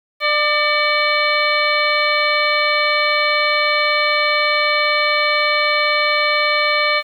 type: harmonic tone with a mistuned harmonic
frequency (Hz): 597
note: D5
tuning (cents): +28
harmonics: 1 / 2 / 3 / 4 / 5 / 6 / 7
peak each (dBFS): -21 / -20 / -23 / -18 / -27 / -27 / -24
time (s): 0.2-7.03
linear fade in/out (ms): 50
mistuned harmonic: 4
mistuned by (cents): -77
effects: 8-bit